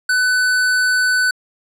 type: tone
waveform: square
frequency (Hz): 1500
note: F#6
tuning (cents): +23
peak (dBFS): -14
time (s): 0.09-1.31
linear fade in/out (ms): 5
effects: low-pass 11000 Hz 12 dB/octave